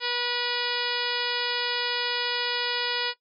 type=harmonic tone with a mistuned harmonic; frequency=485.7 Hz; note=B4; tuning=29 cents flat; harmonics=1 / 2 / 3 / 4 / 5 / 6 / 7 / 8 / 9 / 10; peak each=-35 / -35 / -35 / -35 / -35 / -35 / -35 / -35 / -35 / -35 dBFS; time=0-3.14 s; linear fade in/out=50 ms; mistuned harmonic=10; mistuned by=+31 cents; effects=noise-tail reverb RT60 0.1 s tail -17 dB re dry + AAC 48 kbps